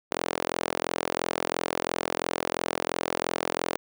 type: tone with high-pass filter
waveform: sawtooth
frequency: 42.93 Hz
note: F1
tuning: 29 cents flat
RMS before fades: -30 dBFS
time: 0.11-3.77 s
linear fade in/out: 0 ms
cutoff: 460 Hz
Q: 1.2
effects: none